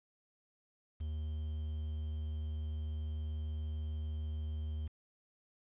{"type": "tone with quantisation", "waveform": "triangle", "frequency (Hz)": 76.7, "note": "D#2", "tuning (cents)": -24, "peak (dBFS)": -34, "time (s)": [1, 4.88], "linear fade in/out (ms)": 10, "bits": 10, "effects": ["resampled to 8000 Hz"]}